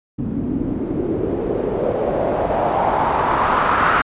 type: noise with low-pass filter sweep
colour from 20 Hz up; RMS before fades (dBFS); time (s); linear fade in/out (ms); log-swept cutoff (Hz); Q
white; -19; 0.18-4.02; 10; 230 to 1400; 3.1
effects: resampled to 8000 Hz